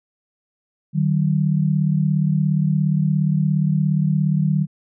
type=tone pair together; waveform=sine; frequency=152.86 / 190 Hz; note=D#3 / F#3; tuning=-30 / +46 cents; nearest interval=major third; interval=376 cents; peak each=-17 / -20 dBFS; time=0.93-4.67 s; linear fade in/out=50 ms; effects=none